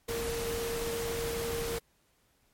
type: tone in noise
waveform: sine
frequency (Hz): 464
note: A#4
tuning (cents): -8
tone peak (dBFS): -33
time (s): 0.08-1.79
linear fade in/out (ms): 10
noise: pink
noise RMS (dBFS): -37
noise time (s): 0.08-1.79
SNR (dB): +1
effects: pink hiss -70 dBFS RMS until 2.53 s + MP3 64 kbps